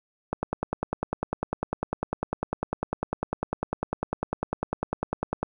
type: click train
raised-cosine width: 1 ms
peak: -12 dBFS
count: 52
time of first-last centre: 0.33-5.43 s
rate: 10 Hz
effects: none